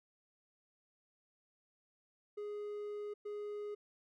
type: tone bursts at uneven times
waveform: triangle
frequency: 415.3 Hz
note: G#4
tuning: in tune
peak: -38 dBFS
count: 2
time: 2.37-3.14 / 3.25-3.75 s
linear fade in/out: 10 ms
effects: none